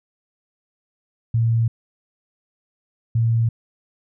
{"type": "tone pair in turn", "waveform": "sine", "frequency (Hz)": [114.9, 114.9], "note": ["A#2", "A#2"], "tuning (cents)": [-25, -25], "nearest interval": "unison", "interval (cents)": 0, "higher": "neither", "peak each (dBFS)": [-15, -15], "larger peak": "neither", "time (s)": [[1.34, 1.68], [3.15, 3.49]], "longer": "neither", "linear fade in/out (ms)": 5, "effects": []}